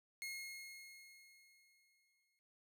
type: tone with exponential decay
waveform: sawtooth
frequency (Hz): 2155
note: C#7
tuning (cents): -49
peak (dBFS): -39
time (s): 0.22-2.39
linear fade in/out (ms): 0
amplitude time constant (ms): 470
effects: none